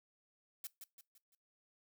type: noise with echo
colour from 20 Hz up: blue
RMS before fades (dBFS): -44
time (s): 0.64-0.67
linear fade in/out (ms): 2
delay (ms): 170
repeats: 4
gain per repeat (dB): -7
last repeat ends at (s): 1.35
effects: noise-tail reverb RT60 0.2 s tail -21 dB re dry